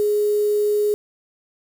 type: tone with quantisation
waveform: sine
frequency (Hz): 417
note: G#4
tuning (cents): +7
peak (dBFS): -16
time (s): 0-0.94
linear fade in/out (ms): 0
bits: 6
effects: none